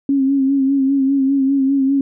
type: tone with vibrato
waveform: sine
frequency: 272.2 Hz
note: C#4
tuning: 31 cents flat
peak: -12 dBFS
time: 0.09-2.01 s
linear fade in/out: 2 ms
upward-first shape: sine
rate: 5 Hz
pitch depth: 43 cents each way
effects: none